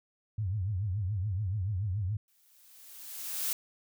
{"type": "tone with vibrato", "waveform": "sine", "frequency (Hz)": 98.6, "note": "G2", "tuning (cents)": 11, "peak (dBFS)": -29, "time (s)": [0.38, 2.17], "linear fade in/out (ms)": 5, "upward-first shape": "triangle", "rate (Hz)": 7, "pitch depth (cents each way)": 230}
{"type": "noise with exponential growth", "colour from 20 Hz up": "blue", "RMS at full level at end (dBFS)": -30, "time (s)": [2.28, 3.53], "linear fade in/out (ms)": 1, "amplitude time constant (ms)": 270}
{"effects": []}